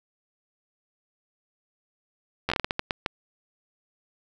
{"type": "slowing click train", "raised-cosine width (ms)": 0.3, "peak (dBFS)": -9, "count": 11, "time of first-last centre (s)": [2.49, 3.062], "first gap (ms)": 11, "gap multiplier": 1.34, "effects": []}